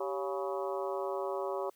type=harmonic tone with a mistuned harmonic; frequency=140 Hz; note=C#3; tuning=18 cents sharp; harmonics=3 / 4 / 5 / 6 / 7 / 8 / 9; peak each=-36 / -37 / -43 / -44 / -42 / -43 / -49 dBFS; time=0-1.7 s; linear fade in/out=5 ms; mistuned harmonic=3; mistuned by=-130 cents; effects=white hiss -68 dBFS RMS until 1.75 s